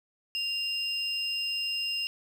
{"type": "tone pair together", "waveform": "triangle", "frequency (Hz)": [2794, 5106], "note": ["F7", "D#8"], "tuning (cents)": [0, 44], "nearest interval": "minor seventh", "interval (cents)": 1044, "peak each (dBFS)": [-29, -32], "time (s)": [0.35, 2.07], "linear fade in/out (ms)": 0, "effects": []}